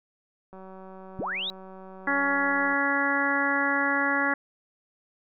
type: click train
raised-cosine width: 1 ms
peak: -32 dBFS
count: 418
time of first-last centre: 0.53-2.736 s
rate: 189 Hz
type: linear sweep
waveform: sine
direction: up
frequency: 108.1 to 3951 Hz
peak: -28 dBFS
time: 1.19-1.5 s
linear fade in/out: 0 ms
type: harmonic tone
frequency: 280.3 Hz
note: C#4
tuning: 19 cents sharp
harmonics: 1 / 2 / 3 / 4 / 5 / 6 / 7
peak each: -30 / -33 / -32 / -31 / -30 / -27 / -30 dBFS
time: 2.07-4.34 s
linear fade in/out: 5 ms
effects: none